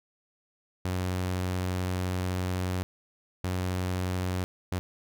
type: tone bursts at uneven times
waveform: sawtooth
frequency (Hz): 91.6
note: F#2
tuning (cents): -17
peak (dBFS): -24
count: 3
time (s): 0.85-2.83 / 3.44-4.44 / 4.72-4.79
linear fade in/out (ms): 0
effects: none